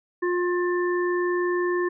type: harmonic tone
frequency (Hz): 354.8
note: F4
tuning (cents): +27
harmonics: 1 / 3 / 5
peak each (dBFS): -22 / -31 / -31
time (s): 0.22-1.89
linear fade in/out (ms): 10
effects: none